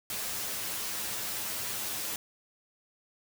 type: noise with comb filter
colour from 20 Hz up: white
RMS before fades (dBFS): -35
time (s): 0.1-2.16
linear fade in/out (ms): 2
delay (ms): 9.4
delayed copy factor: +0.75
effects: none